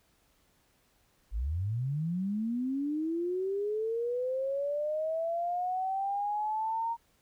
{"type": "linear sweep", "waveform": "sine", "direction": "up", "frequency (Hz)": [46.25, 932.3], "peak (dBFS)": -29, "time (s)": [1.31, 6.97], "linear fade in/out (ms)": 50, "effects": ["pink hiss -69 dBFS RMS until 7.21 s"]}